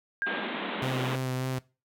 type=tone with exponential decay; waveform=sine; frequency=1612 Hz; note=G6; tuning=48 cents sharp; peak=-25 dBFS; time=0.22-0.78 s; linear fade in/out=0 ms; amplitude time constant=120 ms
type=band-pass noise; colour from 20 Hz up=pink; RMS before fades=-34 dBFS; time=0.26-1.16 s; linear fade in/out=10 ms; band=180 to 3800 Hz; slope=96 dB/octave
type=tone with vibrato; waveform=sawtooth; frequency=129.3 Hz; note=C3; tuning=20 cents flat; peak=-25 dBFS; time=0.82-1.59 s; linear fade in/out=5 ms; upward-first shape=sine; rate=3.4 Hz; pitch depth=17 cents each way
effects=noise-tail reverb RT60 0.3 s tail -21 dB re dry